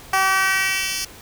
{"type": "tone with high-pass filter sweep", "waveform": "10% pulse", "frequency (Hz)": 382.7, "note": "G4", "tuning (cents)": -42, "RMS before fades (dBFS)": -20, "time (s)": [0.13, 1.05], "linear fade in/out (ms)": 5, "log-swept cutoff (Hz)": [780, 4300], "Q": 1.6, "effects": ["pink hiss -42 dBFS RMS until 1.21 s"]}